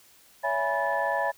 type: tone cluster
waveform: sine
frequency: 562 / 665 / 830 / 979 / 1742 Hz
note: C#5 / E5 / G#5 / B5 / A6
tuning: +24 / +15 / -1 / -15 / -18 cents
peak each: -30 dBFS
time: 0.43-1.32 s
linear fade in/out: 20 ms
effects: tanh soft clip ceiling -14 dBFS + white hiss -57 dBFS RMS until 1.37 s